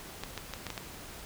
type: clicks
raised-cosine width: 0.2 ms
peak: -19 dBFS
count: 6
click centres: 0.236 / 0.377 / 0.537 / 0.667 / 0.703 / 0.778 s
effects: pink hiss -46 dBFS RMS until 1.25 s